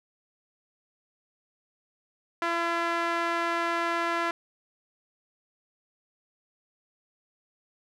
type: tone with band-pass filter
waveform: sawtooth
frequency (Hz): 338.5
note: E4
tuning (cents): +46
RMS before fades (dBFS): -28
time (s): 2.42-4.31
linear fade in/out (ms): 2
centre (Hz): 1400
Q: 1.3
effects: none